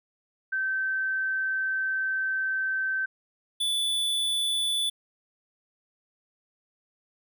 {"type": "tone pair in turn", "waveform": ["sine", "square"], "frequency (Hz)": [1546, 3471], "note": ["G6", "A7"], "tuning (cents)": [-24, -24], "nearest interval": "octave + major second", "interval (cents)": 1400, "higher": "second", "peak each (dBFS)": -25, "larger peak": "neither", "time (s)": [[0.52, 3.06], [3.6, 4.9]], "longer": "first", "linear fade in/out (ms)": 10, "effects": []}